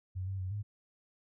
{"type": "tone with pitch steps", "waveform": "sine", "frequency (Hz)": [92.8, 96.4, 92.9, 103.3], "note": ["F#2", "G2", "F#2", "G#2"], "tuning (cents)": [6, -28, 7, -9], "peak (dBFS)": -34, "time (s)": [0.15, 0.63], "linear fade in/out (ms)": 20, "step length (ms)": 120, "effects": []}